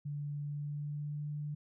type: tone with pitch glide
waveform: sine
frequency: 145.5 to 148.13 Hz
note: D3 to D3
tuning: -16 to +15 cents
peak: -36 dBFS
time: 0.05-1.55 s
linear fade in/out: 10 ms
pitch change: +31 cents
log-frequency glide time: 0.41-1.29 s
effects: none